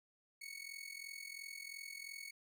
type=tone with amplitude modulation; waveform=sawtooth; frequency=2217 Hz; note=C#7; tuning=in tune; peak=-40 dBFS; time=0.41-2.31 s; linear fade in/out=10 ms; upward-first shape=sine; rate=42.9 Hz; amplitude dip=80%; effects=none